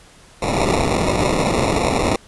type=noise with sample-and-hold; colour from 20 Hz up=blue; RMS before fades=-18 dBFS; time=0.42-2.16 s; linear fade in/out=2 ms; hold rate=1575 Hz; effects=pink hiss -47 dBFS RMS until 2.27 s + resampled to 24000 Hz